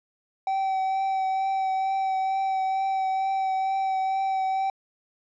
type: tone with vibrato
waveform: triangle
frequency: 768 Hz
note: G5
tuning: 36 cents flat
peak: -21 dBFS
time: 0.47-4.7 s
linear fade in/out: 2 ms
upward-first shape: triangle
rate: 2.2 Hz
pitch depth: 17 cents each way
effects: resampled to 16000 Hz